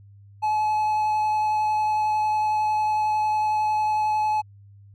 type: tone with vibrato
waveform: triangle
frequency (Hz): 855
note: A5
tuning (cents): -50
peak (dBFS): -18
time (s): 0.42-4.42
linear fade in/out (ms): 20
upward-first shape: sine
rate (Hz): 11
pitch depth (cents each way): 9
effects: added 100 Hz sine -46 dBFS peak until 4.94 s